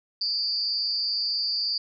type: tone with amplitude modulation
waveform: sine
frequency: 4699 Hz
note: D8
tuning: in tune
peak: -20 dBFS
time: 0.21-1.78 s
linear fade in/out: 5 ms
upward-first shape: sine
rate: 222 Hz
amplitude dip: 95%
effects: none